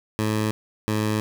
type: tone pair in turn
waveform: 15% pulse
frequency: 108 / 107.45 Hz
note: A2 / A2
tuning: -32 / -41 cents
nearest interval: unison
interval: 9 cents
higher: first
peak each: -15 dBFS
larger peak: neither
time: 0.19-0.51 / 0.88-1.2 s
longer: neither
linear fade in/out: 0 ms
effects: none